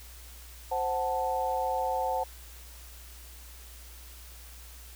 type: chord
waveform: sine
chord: F# diminished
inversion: second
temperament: equal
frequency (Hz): 523.3 / 740 / 880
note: C5 / F#5 / A5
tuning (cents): 0 / 0 / 0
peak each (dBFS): -32 / -31 / -31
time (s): 0.71-2.24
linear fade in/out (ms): 10
effects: added 60 Hz sine -47 dBFS peak until 4.95 s + white hiss -51 dBFS RMS until 4.95 s